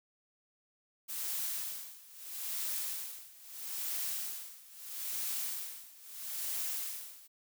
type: noise with tremolo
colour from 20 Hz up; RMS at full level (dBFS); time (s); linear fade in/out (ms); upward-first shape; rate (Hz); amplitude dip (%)
blue; -36; 1.08-7.28; 20; sine; 0.77; 90
effects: none